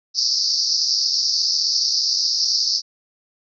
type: band-pass noise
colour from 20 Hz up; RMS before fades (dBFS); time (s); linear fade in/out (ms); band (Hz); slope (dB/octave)
pink; -20; 0.14-2.82; 50; 4500 to 5600; 96
effects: none